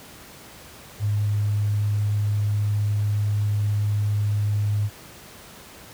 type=tone; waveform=sine; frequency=103.83 Hz; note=G#2; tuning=in tune; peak=-19 dBFS; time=0.99-4.9 s; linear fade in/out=50 ms; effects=pink hiss -44 dBFS RMS until 5.93 s + high-pass 60 Hz 12 dB/octave